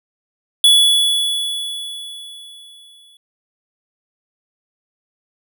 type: tone with exponential decay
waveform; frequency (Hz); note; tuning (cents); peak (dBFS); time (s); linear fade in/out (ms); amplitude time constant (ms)
square; 3412; G#7; +46; -7; 0.64-3.17; 2; 550
effects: none